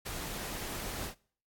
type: noise with ADSR envelope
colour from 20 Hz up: pink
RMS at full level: -37 dBFS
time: 0.05-1.15 s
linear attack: 18 ms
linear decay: 5 ms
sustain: -2 dB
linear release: 97 ms
effects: noise-tail reverb RT60 0.5 s tail -23 dB re dry + AAC 64 kbps